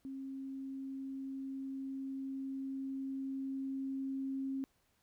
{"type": "tone with level ramp", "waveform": "sine", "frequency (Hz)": 268.9, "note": "C4", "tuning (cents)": 47, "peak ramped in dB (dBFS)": [-41, -35], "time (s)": [0.05, 4.64], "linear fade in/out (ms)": 0, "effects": ["pink hiss -75 dBFS RMS until 5.02 s"]}